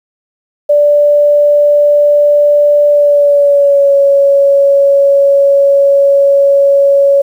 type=tone with pitch glide; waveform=sine; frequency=585 to 558.6 Hz; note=D5 to C#5; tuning=-7 to +13 cents; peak=-4 dBFS; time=0.69-7.22 s; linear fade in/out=10 ms; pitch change=-80 cents; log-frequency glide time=2.89-3.93 s; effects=7-bit